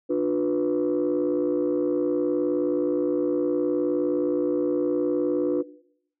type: chord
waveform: sine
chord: B diminished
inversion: first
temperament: just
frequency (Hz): 296.3 / 355.6 / 493.9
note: D4 / F4 / B4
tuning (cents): +15 / +31 / 0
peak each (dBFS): -24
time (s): 0.09-5.63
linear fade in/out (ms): 20
effects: noise-tail reverb RT60 0.7 s tail -19 dB re dry + tanh soft clip ceiling -16 dBFS